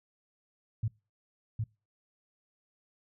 sine tone with echo, 110 Hz, A2, in tune, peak -27 dBFS, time 0.83-0.88 s, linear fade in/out 5 ms, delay 760 ms, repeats 1, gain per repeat -2 dB, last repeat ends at 1.64 s, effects noise-tail reverb RT60 0.3 s tail -25 dB re dry

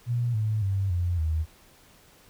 sine tone with pitch steps, 120 / 108.15 / 97.47 / 87.85 / 79.17 Hz, B2 / A2 / G2 / F2 / D#2, -49 / -29 / -9 / +11 / +31 cents, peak -23 dBFS, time 0.06-1.46 s, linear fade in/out 50 ms, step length 280 ms, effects pink hiss -56 dBFS RMS until 2.29 s

